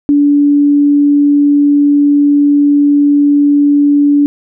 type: tone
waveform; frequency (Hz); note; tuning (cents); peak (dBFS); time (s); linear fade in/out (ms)
sine; 288.4; D4; -31; -5; 0.09-4.26; 0
effects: none